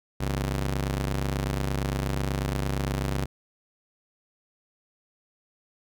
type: ring-modulated tone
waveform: sawtooth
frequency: 98 Hz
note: G2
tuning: in tune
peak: -19 dBFS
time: 0.2-3.26 s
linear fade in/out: 10 ms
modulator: 34.8 Hz
effects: none